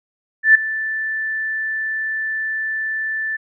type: tone with ADSR envelope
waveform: sine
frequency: 1761 Hz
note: A6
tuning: 1 cent sharp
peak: -4 dBFS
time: 0.43-3.37 s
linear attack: 120 ms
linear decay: 6 ms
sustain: -16 dB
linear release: 14 ms
effects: none